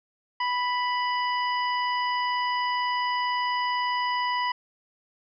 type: harmonic tone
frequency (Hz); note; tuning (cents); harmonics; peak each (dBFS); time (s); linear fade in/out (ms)
987.8; B5; 0; 1 / 2 / 3 / 5; -25 / -31 / -35 / -39; 0.4-4.52; 5
effects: none